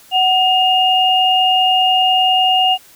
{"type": "tone pair together", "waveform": "sine", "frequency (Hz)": [745.7, 2835], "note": ["F#5", "F7"], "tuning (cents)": [13, 25], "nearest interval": "octave + major seventh", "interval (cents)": 2312, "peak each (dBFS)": -13, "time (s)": [0.11, 2.78], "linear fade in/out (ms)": 50, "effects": ["white hiss -45 dBFS RMS until 2.95 s"]}